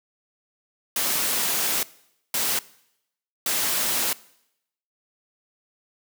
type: noise bursts at uneven times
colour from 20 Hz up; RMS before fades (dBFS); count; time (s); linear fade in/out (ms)
white; -24; 3; 0.96-1.83 / 2.34-2.59 / 3.46-4.13; 2
effects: noise-tail reverb RT60 0.8 s tail -21 dB re dry + high-pass 150 Hz 12 dB/octave